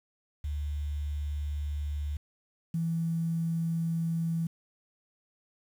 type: tone pair in turn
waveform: sine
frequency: 73.42 / 165.35 Hz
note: D2 / E3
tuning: 0 / +6 cents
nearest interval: octave + major second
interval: 1406 cents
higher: second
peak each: -30 / -27 dBFS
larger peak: second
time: 0.44-2.17 / 2.74-4.47 s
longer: neither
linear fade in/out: 5 ms
effects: 9-bit